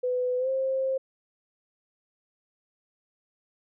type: tone with pitch glide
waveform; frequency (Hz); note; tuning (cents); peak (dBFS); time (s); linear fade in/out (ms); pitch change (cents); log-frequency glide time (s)
sine; 500 to 529.7; B4 to C5; +21 to +21; -24; 0.03-0.98; 10; +100; 0.38-0.49
effects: none